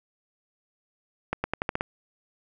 accelerating click train, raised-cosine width 0.5 ms, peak -11 dBFS, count 7, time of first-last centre 1.33-1.809 s, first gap 110 ms, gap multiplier 0.87, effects none

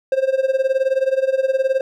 triangle tone with tremolo, 530 Hz, C5, 22 cents sharp, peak -10 dBFS, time 0.12-1.81 s, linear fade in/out 2 ms, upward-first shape sine, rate 19 Hz, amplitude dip 85%, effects none

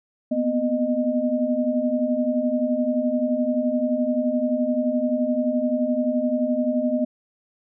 sine tone cluster, 240.2 / 251.8 / 614 Hz, B3 / B3 / D#5, -48 / +34 / -23 cents, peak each -25 / -23 / -24 dBFS, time 0.31-7.05 s, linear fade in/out 10 ms, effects none

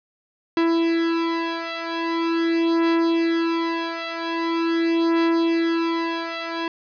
45% pulse beating tone pair, 332.1 / 332.53 Hz, E4 / E4, +13 / +15 cents, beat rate 0.43 Hz, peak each -22 / -23 dBFS, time 0.57-6.68 s, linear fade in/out 2 ms, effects resampled to 11025 Hz + 9-bit

